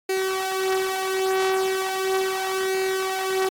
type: tone with flanger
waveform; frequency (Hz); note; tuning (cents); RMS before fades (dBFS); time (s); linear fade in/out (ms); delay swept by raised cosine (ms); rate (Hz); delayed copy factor
sawtooth; 380.2; F#4; +47; -24; 0.09-3.49; 5; 0.44 to 5.24; 0.37; +0.55
effects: AAC 64 kbps